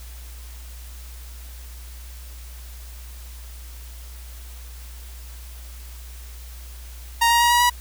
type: tone with pitch steps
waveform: sawtooth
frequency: 932.3 / 942 / 951.9 / 961.8 / 971.9 Hz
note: A#5 / A#5 / A#5 / B5 / B5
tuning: 0 / +18 / +36 / -46 / -28 cents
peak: -11 dBFS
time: 7.21-7.7 s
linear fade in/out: 10 ms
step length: 98 ms
effects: added 60 Hz sine -36 dBFS peak until 7.8 s + white hiss -46 dBFS RMS until 7.8 s